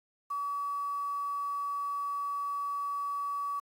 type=tone with quantisation; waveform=sine; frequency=1140 Hz; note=C#6; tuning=48 cents sharp; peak=-31 dBFS; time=0.3-3.6 s; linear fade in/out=10 ms; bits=9; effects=AAC 64 kbps